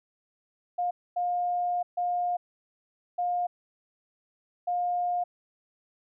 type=tone bursts at uneven times; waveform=sine; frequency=710 Hz; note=F5; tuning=28 cents sharp; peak=-25 dBFS; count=5; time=0.78-0.91 / 1.16-1.83 / 1.97-2.37 / 3.18-3.47 / 4.67-5.24 s; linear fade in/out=10 ms; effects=none

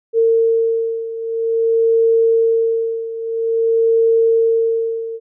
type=beating tone pair; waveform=sine; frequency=454.9 / 455.4 Hz; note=A#4 / A#4; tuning=-42 / -40 cents; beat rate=0.5 Hz; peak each=-14 / -18 dBFS; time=0.13-5.2 s; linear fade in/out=50 ms; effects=none

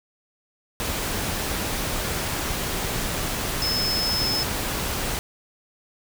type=tone in noise; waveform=sine; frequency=5200 Hz; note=E8; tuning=24 cents flat; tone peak=-23 dBFS; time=3.62-4.43 s; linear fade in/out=0 ms; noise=pink; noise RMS=-27 dBFS; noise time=0.8-5.19 s; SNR=+1 dB; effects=none

